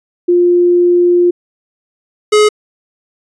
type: tone pair in turn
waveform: sine / square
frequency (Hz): 351.9 / 422.6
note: F4 / G#4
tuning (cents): +13 / +30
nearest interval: minor third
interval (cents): 317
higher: second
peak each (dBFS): -6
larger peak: neither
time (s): 0.28-1.31 / 2.32-2.49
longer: first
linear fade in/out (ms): 10
effects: resampled to 22050 Hz